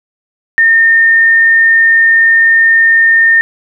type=tone; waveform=sine; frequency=1821 Hz; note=A#6; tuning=41 cents flat; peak=-4 dBFS; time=0.58-3.41 s; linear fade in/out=0 ms; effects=none